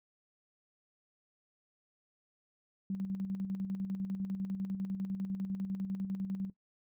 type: tone with tremolo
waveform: sine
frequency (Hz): 192.7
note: G3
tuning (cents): -29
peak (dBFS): -32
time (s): 2.9-6.5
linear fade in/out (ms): 2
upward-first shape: square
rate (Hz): 10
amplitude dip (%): 55
effects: noise-tail reverb RT60 0.1 s tail -17 dB re dry